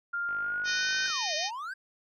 sine tone with pitch glide, 1400 to 1526.7 Hz, F6 to G6, +4 to -46 cents, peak -29 dBFS, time 0.13-1.07 s, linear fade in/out 10 ms, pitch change +150 cents, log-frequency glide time 0.4-0.94 s
click train, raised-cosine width 0.5 ms, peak -33 dBFS, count 43, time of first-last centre 0.29-1.101 s, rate 51.8 Hz
harmonic tone, 615 Hz, D#5, 20 cents flat, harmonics 3 / 4 / 5 / 6 / 7 / 8 / 9 / 10, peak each -38 / -38 / -38 / -38 / -38 / -38 / -38 / -38 dBFS, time 0.64-1.51 s, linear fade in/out 50 ms
triangle exponential two-way sweep, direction down then up, 1635 to 587.3 to 1635 Hz, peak -33 dBFS, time 1.05-1.74 s, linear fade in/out 10 ms, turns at 1.35 s
effects none

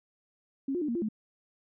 sine tone with pitch steps, 271.9 / 355.1 / 299.8 / 234.8 / 344.1 / 215.7 Hz, C#4 / F4 / D4 / A#3 / F4 / A3, -33 / +29 / +36 / +13 / -26 / -34 cents, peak -28 dBFS, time 0.68-1.088 s, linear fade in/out 5 ms, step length 68 ms, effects none

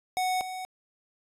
square tone pair in turn, 740 / 744.2 Hz, F#5 / F#5, 0 / +10 cents, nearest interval unison, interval 10 cents, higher second, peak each -26 / -35 dBFS, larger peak first, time 0.17-0.41 / 0.41-0.65 s, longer neither, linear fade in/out 0 ms, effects resampled to 32000 Hz

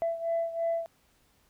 sine beating tone pair, 667 / 670 Hz, E5 / E5, +20 / +28 cents, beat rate 3 Hz, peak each -28 / -32 dBFS, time 0.02-0.86 s, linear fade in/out 0 ms, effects tanh soft clip ceiling -22 dBFS + pink hiss -67 dBFS RMS until 1.49 s

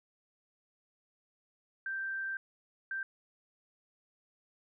sine tone bursts at uneven times, 1568 Hz, G6, in tune, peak -34 dBFS, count 2, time 1.86-2.37 / 2.91-3.03 s, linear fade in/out 2 ms, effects none

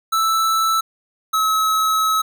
square tone pair in turn, 1318.5 / 1288.4 Hz, E6 / E6, 0 / -40 cents, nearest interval unison, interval 40 cents, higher first, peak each -16 dBFS, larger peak neither, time 0.12-0.81 / 1.33-2.22 s, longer second, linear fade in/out 10 ms, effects none

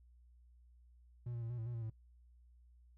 triangle tone with pitch steps, 120.7 / 117.8 / 114.7 / 121.5 / 112.5 / 120.6 / 115.2 / 110.9 Hz, B2 / A#2 / A#2 / B2 / A2 / B2 / A#2 / A2, -39 / +19 / -28 / -28 / +39 / -41 / -20 / +14 cents, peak -38 dBFS, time 1.26-1.9 s, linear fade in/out 5 ms, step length 80 ms, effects noise-tail reverb RT60 0.1 s tail -19 dB re dry + added 60 Hz sine -61 dBFS peak until 2.97 s

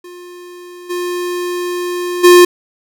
square tone with level steps, 354.8 Hz, F4, 27 cents sharp, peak -32 / -18 / -3 dBFS, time 0.04-2.45 s, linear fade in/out 5 ms, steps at 0.89 / 2.23 s, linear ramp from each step 20 ms, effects none

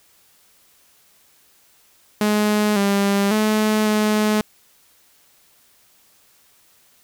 sawtooth tone with pitch steps, 210.3 / 199.6 / 214.9 / 212.9 Hz, G#3 / G3 / A3 / G#3, +22 / +32 / -41 / +43 cents, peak -12 dBFS, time 2.21-4.41 s, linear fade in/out 2 ms, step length 550 ms, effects white hiss -56 dBFS RMS until 7.03 s

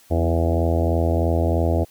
harmonic tone with a mistuned harmonic, 83.1 Hz, E2, 15 cents sharp, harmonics 1 / 2 / 3 / 4 / 5 / 6 / 7 / 8 / 9 / 10, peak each -19 / -30 / -28 / -26 / -31 / -28 / -29 / -27 / -34 / -38 dBFS, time 0.1-1.85 s, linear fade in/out 20 ms, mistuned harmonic 3, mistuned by +22 cents, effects white hiss -53 dBFS RMS until 1.9 s

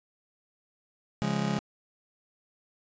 40% pulse chord, Db major, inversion none, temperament just, 138.59 / 173.24 / 207.9 Hz, Db3 / F3 / Ab3, 0 / -14 / +2 cents, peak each -32 / -31 / -29 dBFS, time 1.22-1.59 s, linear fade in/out 0 ms, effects resampled to 16000 Hz

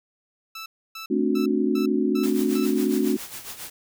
15% pulse tone bursts, 1318.5 Hz, E6, in tune, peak -28 dBFS, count 6, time 0.55-2.66 s, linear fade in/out 5 ms, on 110 ms, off 290 ms
sine chord, D dominant seventh, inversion second, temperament just, 220.2 / 264.3 / 293.7 / 367.1 Hz, A3 / C4 / D4 / F#4, +2 / +18 / 0 / -14 cents, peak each -25 dBFS, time 1.1-3.17 s, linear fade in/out 10 ms
white noise with tremolo, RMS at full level -35 dBFS, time 2.23-3.7 s, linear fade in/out 5 ms, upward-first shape sine, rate 7.3 Hz, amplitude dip 65%
effects none

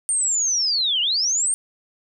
sine linear two-way sweep, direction down then up, 8870 to 2789 to 8870 Hz, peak -18 dBFS, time 0.09-1.54 s, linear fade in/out 0 ms, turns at 1.01 s, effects none

